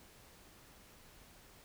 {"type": "silence", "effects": ["pink hiss -60 dBFS RMS until 1.64 s"]}